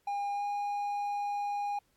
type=tone with pitch glide; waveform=triangle; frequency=809 to 816.5 Hz; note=G#5 to G#5; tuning=-46 to -30 cents; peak=-29 dBFS; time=0.07-1.79 s; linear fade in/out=5 ms; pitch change=+16 cents; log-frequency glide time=0.34-0.43 s; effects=pink hiss -73 dBFS RMS until 1.96 s + AAC 64 kbps